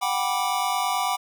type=chord; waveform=square; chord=G major seventh; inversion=third; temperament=just; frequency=735 / 784 / 980 / 1176 Hz; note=F#5 / G5 / B5 / D6; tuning=-12 / 0 / -14 / +2 cents; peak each=-29 dBFS; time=0.01-1.17 s; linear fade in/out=20 ms; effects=none